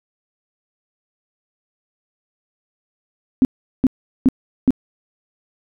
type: tone bursts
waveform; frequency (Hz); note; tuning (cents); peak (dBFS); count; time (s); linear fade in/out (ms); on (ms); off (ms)
sine; 260; C4; -11; -8; 4; 3.42-4.706; 0; 29; 390
effects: none